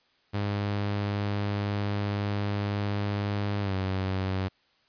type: tone with pitch glide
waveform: sawtooth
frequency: 101.9 to 95.08 Hz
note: G#2 to F#2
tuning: -32 to +48 cents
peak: -23 dBFS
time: 0.33-4.49 s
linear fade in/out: 20 ms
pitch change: -120 cents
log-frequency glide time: 3.61-3.74 s
effects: white hiss -66 dBFS RMS until 4.88 s + resampled to 11025 Hz